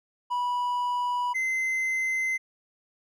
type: tone pair in turn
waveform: triangle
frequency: 980 / 2063 Hz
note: B5 / C7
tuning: -14 / -25 cents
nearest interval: octave + minor second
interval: 1289 cents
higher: second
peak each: -23 dBFS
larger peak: neither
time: 0.3-1.34 / 1.34-2.38 s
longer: neither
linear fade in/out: 20 ms
effects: none